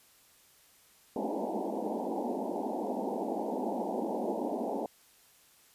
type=band-pass noise; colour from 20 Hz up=pink; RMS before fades=-34 dBFS; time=1.16-4.86 s; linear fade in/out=2 ms; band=200 to 920 Hz; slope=96 dB/octave; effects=white hiss -62 dBFS RMS until 5.74 s + resampled to 32000 Hz